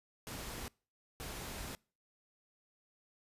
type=noise bursts at uneven times; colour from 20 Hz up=pink; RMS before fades=-44 dBFS; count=2; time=0.27-0.68 / 1.2-1.75 s; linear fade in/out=0 ms; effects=noise-tail reverb RT60 0.4 s tail -26 dB re dry + resampled to 32000 Hz